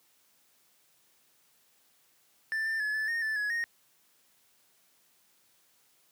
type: tone with pitch steps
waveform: triangle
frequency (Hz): 1771 / 1787 / 1708 / 1742 / 1844 / 1754 / 1683 / 1858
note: A6 / A6 / G#6 / A6 / A#6 / A6 / G#6 / A#6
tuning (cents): +11 / +26 / +48 / -18 / -19 / -6 / +23 / -6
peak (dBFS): -27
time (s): 2.52-3.64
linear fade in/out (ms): 0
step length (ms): 140
effects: white hiss -67 dBFS RMS until 6.11 s + high-pass 100 Hz 12 dB/octave